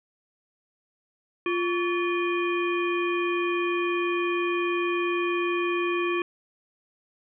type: harmonic tone with a mistuned harmonic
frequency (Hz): 349.2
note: F4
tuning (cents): 0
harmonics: 1 / 3 / 5 / 7 / 9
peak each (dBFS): -25 / -31 / -36 / -31 / -41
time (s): 1.46-6.22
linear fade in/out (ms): 2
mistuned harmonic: 3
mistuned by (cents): +130
effects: none